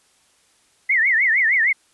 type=tone with vibrato; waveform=sine; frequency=1975.5 Hz; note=B6; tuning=in tune; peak=-14 dBFS; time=0.89-1.73 s; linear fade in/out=10 ms; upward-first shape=triangle; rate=6.5 Hz; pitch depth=230 cents each way; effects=white hiss -59 dBFS RMS until 1.93 s + resampled to 24000 Hz